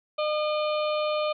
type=harmonic tone with a mistuned harmonic; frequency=607 Hz; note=D#5; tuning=43 cents flat; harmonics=1 / 2 / 4 / 5 / 6 / 7; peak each=-25 / -31 / -37 / -39 / -41 / -42 dBFS; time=0.18-1.33 s; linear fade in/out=10 ms; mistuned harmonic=6; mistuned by=-22 cents; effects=none